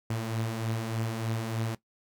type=beating tone pair; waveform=sawtooth; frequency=110 / 113.3 Hz; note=A2 / A#2; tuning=0 / -49 cents; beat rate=3.3 Hz; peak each=-33 / -27 dBFS; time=0.1-1.75 s; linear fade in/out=5 ms; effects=noise-tail reverb RT60 0.1 s tail -17 dB re dry